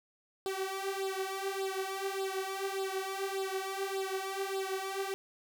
sawtooth tone with flanger, 386.2 Hz, G4, 26 cents flat, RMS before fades -36 dBFS, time 0.46-5.14 s, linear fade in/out 0 ms, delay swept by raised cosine 0.23 to 4.33 ms, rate 1.7 Hz, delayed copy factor +0.85, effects none

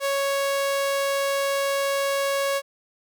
sawtooth tone, 554.4 Hz, C#5, in tune, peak -18 dBFS, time 0-2.62 s, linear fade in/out 50 ms, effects none

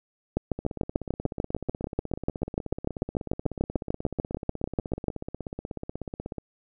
two click trains, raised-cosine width 2 ms, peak -20 / -11 dBFS, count 96 / 33, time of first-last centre 0.59-6.383 / 0.37-5.083 s, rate 16.4 / 6.79 Hz, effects none

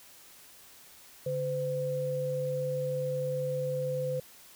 sine tone pair together, 143.39 / 511 Hz, D3 / C5, -41 / -41 cents, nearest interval octave + minor seventh, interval 2200 cents, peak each -35 / -30 dBFS, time 1.26-4.2 s, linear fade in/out 5 ms, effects white hiss -54 dBFS RMS until 4.55 s

